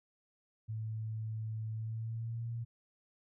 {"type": "tone with pitch glide", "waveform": "sine", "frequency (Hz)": [110, 116.54], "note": ["A2", "A#2"], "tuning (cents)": [0, 0], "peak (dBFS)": -36, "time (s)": [0.68, 2.65], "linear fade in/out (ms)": 20, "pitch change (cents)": 100, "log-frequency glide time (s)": [1.72, 2.49], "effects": []}